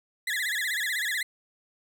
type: tone with vibrato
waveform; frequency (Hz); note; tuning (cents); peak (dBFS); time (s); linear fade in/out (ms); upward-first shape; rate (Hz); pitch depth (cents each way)
35% pulse; 1846; A#6; -17; -25; 0.27-1.23; 5; sine; 16; 190
effects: none